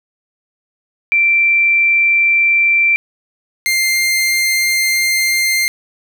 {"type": "tone pair in turn", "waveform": ["sine", "sawtooth"], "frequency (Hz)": [2349, 2101], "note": ["D7", "C7"], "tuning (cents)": [0, 7], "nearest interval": "major second", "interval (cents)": 193, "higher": "first", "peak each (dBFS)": -9, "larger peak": "neither", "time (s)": [[1.12, 2.96], [3.66, 5.68]], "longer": "second", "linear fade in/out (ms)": 0, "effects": []}